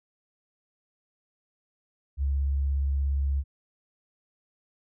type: tone with vibrato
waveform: sine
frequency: 69.3 Hz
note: C#2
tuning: in tune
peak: -23 dBFS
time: 2.17-3.44 s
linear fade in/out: 50 ms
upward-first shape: square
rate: 17 Hz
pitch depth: 15 cents each way
effects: none